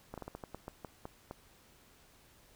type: slowing click train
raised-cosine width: 1 ms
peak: -28 dBFS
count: 11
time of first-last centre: 0.14-1.311 s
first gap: 37 ms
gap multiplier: 1.24
effects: pink hiss -63 dBFS RMS until 2.55 s